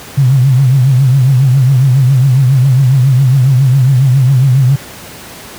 sine tone with vibrato, 131.5 Hz, C3, 9 cents sharp, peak -4 dBFS, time 0.17-4.76 s, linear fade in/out 10 ms, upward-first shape triangle, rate 7.3 Hz, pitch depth 140 cents each way, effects pink hiss -30 dBFS RMS until 5.58 s + high-pass 80 Hz 12 dB/octave

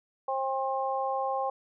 harmonic tone, 266.7 Hz, C4, 33 cents sharp, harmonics 2 / 3 / 4, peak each -32 / -30 / -34 dBFS, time 0.28-1.5 s, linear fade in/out 5 ms, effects none

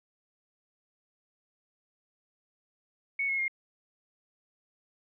sine tone with pitch steps, 2217 / 2173 / 2129 Hz, C#7 / C#7 / C7, 0 / -35 / +30 cents, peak -27 dBFS, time 3.19-3.481 s, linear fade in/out 5 ms, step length 97 ms, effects none

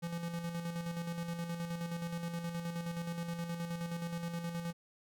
square tone with tremolo, 169.8 Hz, F3, 48 cents flat, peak -36 dBFS, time 0.02-4.73 s, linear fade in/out 20 ms, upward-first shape square, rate 9.5 Hz, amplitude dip 45%, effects none

